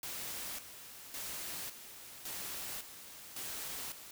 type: noise with tremolo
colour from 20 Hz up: white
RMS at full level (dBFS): -42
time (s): 0.03-4.11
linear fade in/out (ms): 2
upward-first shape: square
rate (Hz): 0.9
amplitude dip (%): 65
effects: none

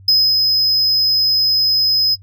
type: tone with ADSR envelope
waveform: triangle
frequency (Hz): 5070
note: D#8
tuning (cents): +32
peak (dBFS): -7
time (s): 0.08-2.16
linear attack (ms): 5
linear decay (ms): 250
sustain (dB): -3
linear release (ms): 26
effects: noise-tail reverb RT60 0.1 s tail -22 dB re dry + added 96 Hz sine -39 dBFS peak until 2.22 s

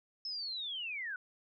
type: linear sweep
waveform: sine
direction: down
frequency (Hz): 5274 to 1447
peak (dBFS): -37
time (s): 0.25-1.16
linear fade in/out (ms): 2
effects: none

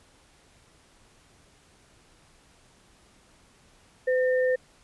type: tone pair together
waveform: sine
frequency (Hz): 508.8 / 1813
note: C5 / A#6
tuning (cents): -48 / -49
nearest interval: octave + minor seventh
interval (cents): 2199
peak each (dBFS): -21 / -31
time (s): 4.07-4.56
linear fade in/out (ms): 10
effects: pink hiss -59 dBFS RMS until 4.83 s + resampled to 24000 Hz

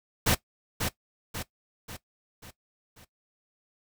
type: noise with echo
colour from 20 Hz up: pink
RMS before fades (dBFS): -23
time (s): 0.26-0.35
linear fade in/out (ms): 10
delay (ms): 540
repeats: 5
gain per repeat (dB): -6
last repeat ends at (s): 3.05
effects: noise-tail reverb RT60 0.1 s tail -17 dB re dry

